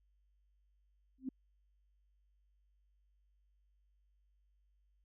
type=tone with exponential growth; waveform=sine; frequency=261.9 Hz; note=C4; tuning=2 cents sharp; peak=-33 dBFS; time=1.18-1.29 s; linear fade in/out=5 ms; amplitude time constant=23 ms; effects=added 50 Hz sine -70 dBFS peak until 5.04 s